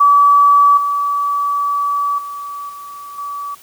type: tone with level steps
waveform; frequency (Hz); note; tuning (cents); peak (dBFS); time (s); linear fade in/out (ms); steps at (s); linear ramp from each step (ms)
sine; 1147; D6; -41; -6 / -14 / -24 / -29 / -22; 0-3.55; 10; 0.77 / 2.18 / 2.69 / 3.18; 5
effects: white hiss -44 dBFS RMS until 3.62 s